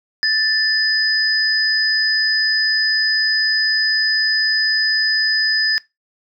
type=tone pair together; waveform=sine; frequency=1760 / 5008 Hz; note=A6 / D#8; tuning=0 / +10 cents; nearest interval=octave + tritone; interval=1810 cents; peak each=-17 dBFS; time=0.23-5.78 s; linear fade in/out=0 ms; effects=noise-tail reverb RT60 0.2 s tail -20 dB re dry